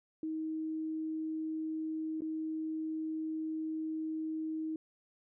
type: tone with dropouts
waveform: sine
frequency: 315.9 Hz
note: D#4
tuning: 26 cents sharp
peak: -34 dBFS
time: 0.23-4.76 s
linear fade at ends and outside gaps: 2 ms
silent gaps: 2.207-2.219 s
effects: none